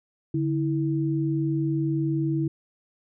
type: tone pair together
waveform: sine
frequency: 144.7 / 324.8 Hz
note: D3 / E4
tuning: -25 / -26 cents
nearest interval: octave + major second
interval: 1399 cents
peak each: -25 dBFS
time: 0.34-2.48 s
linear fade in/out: 5 ms
effects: none